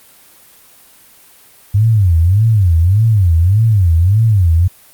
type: tone with vibrato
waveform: sine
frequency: 96.3 Hz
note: G2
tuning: 30 cents flat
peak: -7 dBFS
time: 1.74-4.68 s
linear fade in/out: 10 ms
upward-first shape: sine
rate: 1.7 Hz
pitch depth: 290 cents each way
effects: white hiss -44 dBFS RMS until 4.93 s + Opus 32 kbps